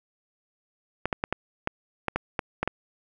clicks, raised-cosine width 0.5 ms, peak -10 dBFS, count 10, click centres 1.056 / 1.128 / 1.239 / 1.326 / 1.674 / 2.083 / 2.16 / 2.392 / 2.63 / 2.676 s, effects none

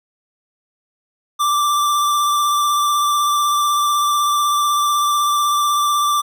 square tone with vibrato, 1174.7 Hz, D6, in tune, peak -15 dBFS, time 1.39-6.22 s, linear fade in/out 20 ms, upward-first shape sine, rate 16 Hz, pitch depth 18 cents each way, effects none

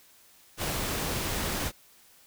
pink noise, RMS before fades -31 dBFS, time 0.57-1.72 s, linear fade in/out 50 ms, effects white hiss -58 dBFS RMS until 2.26 s

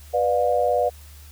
sine chord, B diminished, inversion none, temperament just, 493.9 / 592.7 / 711.2 Hz, B4 / D5 / F5, 0 / +16 / +31 cents, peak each -22 dBFS, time 0.13-0.9 s, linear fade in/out 20 ms, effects added 74 Hz sine -42 dBFS peak until 1.31 s + white hiss -50 dBFS RMS until 1.31 s

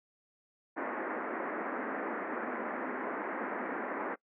pink band-pass noise, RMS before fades -37 dBFS, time 0.76-4.16 s, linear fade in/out 20 ms, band 230 to 2000 Hz, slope 48 dB/octave, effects noise-tail reverb RT60 0.1 s tail -23 dB re dry

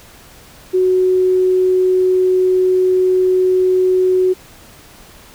sine tone, 370 Hz, F#4, in tune, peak -10 dBFS, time 0.73-4.34 s, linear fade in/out 20 ms, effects pink hiss -42 dBFS RMS until 5.34 s

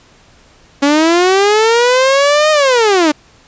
sawtooth linear two-way sweep, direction up then down, 277.2 to 622.3 to 288.3 Hz, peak -4 dBFS, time 0.82-3.12 s, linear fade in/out 10 ms, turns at 2.51 s, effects pink hiss -46 dBFS RMS until 3.47 s + resampled to 16000 Hz

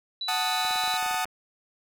sine tone with tremolo, 3951 Hz, B7, in tune, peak -28 dBFS, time 0.21-0.97 s, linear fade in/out 2 ms, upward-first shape triangle, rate 16 Hz, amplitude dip 30%
sawtooth chord, D# diminished, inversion first, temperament equal, 740 / 880 / 1244.5 Hz, F#5 / A5 / D#6, 0 / 0 / 0 cents, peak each -25 / -27 / -28 dBFS, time 0.28-1.25 s, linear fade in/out 5 ms
clicks, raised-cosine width 0.5 ms, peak -25 dBFS, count 11, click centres 0.65 / 0.709 / 0.758 / 0.837 / 0.878 / 0.94 / 1.027 / 1.062 / 1.111 / 1.144 / 1.255 s
effects none

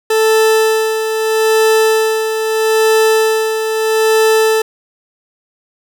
40% pulse tone with tremolo, 440 Hz, A4, in tune, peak -7 dBFS, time 0.1-4.62 s, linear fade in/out 5 ms, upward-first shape sine, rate 0.78 Hz, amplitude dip 55%, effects 7-bit

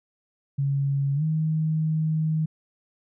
sine tone with pitch glide, 139.3 to 157.26 Hz, C#3 to D#3, +9 to +19 cents, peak -21 dBFS, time 0.58-2.46 s, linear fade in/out 10 ms, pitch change +210 cents, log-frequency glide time 1.15-1.23 s, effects none

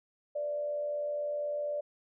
sine tone with frequency modulation, 587.3 Hz, D5, in tune, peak -31 dBFS, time 0.35-1.81 s, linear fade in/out 10 ms, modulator 84.2 Hz, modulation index 0.3, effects none

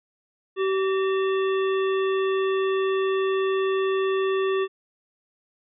harmonic tone with a mistuned harmonic, 384.6 Hz, G4, 33 cents flat, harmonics 1 / 3 / 5 / 7 / 9, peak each -21 / -31 / -35 / -38 / -40 dBFS, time 0.56-4.68 s, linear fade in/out 50 ms, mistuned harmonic 5, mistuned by -92 cents, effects none

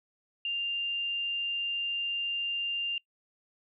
sine tone, 2794 Hz, F7, in tune, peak -29 dBFS, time 0.45-2.98 s, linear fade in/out 2 ms, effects noise-tail reverb RT60 0.1 s tail -24 dB re dry

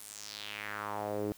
sawtooth tone with band-pass filter sweep, 104.3 Hz, G#2, 8 cents sharp, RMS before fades -39 dBFS, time 0-1.32 s, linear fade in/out 0 ms, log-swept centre 11000 to 340 Hz, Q 2.8, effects white hiss -57 dBFS RMS until 1.37 s

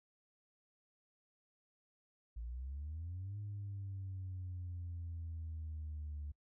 sine exponential two-way sweep, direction up then down, 54.9 to 103.83 to 72.8 Hz, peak -40 dBFS, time 2.36-6.32 s, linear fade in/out 10 ms, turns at 3.38 s, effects noise-tail reverb RT60 0.1 s tail -26 dB re dry + tanh soft clip ceiling -38 dBFS

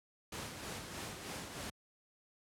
pink noise with tremolo, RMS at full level -42 dBFS, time 0.32-1.7 s, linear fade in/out 5 ms, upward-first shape sine, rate 3.2 Hz, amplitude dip 45%, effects high-pass 80 Hz 12 dB/octave + low-pass 11000 Hz 12 dB/octave

